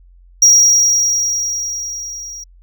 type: tone with level ramp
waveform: triangle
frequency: 5690 Hz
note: F8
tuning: 31 cents sharp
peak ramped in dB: -3 to -27 dBFS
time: 0.42-2.44 s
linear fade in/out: 5 ms
effects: added 44 Hz sine -42 dBFS peak until 2.62 s